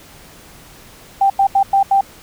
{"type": "tone bursts at uneven times", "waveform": "sine", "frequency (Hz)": 787, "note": "G5", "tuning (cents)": 7, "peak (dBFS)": -9, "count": 5, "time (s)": [[1.21, 1.3], [1.39, 1.47], [1.55, 1.63], [1.73, 1.83], [1.91, 2.01]], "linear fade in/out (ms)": 5, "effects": ["pink hiss -42 dBFS RMS until 2.22 s"]}